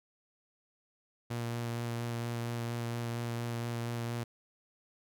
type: tone with vibrato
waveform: sawtooth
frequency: 117.9 Hz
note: A#2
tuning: 20 cents sharp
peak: -30 dBFS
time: 1.3-4.24 s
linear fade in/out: 10 ms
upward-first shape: sine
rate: 4.3 Hz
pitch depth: 13 cents each way
effects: none